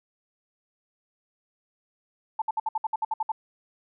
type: tone bursts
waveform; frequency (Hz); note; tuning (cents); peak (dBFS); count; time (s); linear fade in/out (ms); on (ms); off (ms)
sine; 880; A5; 0; -23; 11; 2.39-3.319; 5; 29; 61
effects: none